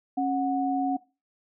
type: tone pair together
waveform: sine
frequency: 273.2 / 735.3 Hz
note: C#4 / F#5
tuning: -25 / -11 cents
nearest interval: octave + perfect fourth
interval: 1714 cents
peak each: -26 dBFS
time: 0.17-0.97 s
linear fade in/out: 10 ms
effects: noise-tail reverb RT60 0.3 s tail -21 dB re dry